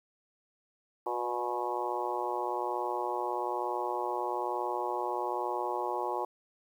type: harmonic tone with a mistuned harmonic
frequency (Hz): 121.1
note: B2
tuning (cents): -34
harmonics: 3 / 4 / 5 / 6 / 7 / 8 / 9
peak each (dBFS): -37 / -39 / -40 / -41 / -35 / -38 / -40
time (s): 1.06-6.25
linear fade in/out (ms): 5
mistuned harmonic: 4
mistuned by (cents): +25
effects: 10-bit